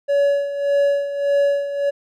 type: tone with tremolo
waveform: triangle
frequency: 566 Hz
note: C#5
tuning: 36 cents sharp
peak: -11 dBFS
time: 0.08-1.91 s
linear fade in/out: 20 ms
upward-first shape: sine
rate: 1.7 Hz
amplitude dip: 70%
effects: none